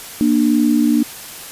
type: tone pair together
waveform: sine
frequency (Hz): 235.8 / 297.4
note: A#3 / D4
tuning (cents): +20 / +22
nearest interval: major third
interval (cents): 402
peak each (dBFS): -14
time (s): 0.21-1.03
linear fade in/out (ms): 0
effects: white hiss -33 dBFS RMS until 1.51 s + resampled to 32000 Hz